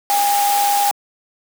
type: tone in noise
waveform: sine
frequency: 811 Hz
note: G#5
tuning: 41 cents flat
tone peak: -14 dBFS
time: 0.1-0.91 s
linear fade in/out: 0 ms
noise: white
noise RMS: -22 dBFS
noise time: 0.1-0.91 s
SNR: +5 dB
effects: high-pass 400 Hz 12 dB/octave